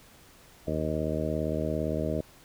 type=harmonic tone; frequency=77.6 Hz; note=D#2; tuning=4 cents flat; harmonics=1 / 2 / 3 / 4 / 5 / 6 / 7 / 8; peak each=-35 / -34 / -35 / -35 / -38 / -36 / -37 / -34 dBFS; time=0.67-2.21 s; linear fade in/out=5 ms; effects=pink hiss -55 dBFS RMS until 2.44 s